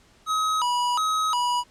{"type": "tone with vibrato", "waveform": "square", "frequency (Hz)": 1113, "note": "C#6", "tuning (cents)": 7, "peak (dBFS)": -22, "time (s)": [0.26, 1.64], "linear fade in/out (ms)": 50, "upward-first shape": "square", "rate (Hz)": 1.4, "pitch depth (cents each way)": 230, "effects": ["pink hiss -57 dBFS RMS until 1.7 s", "low-pass 8000 Hz 12 dB/octave"]}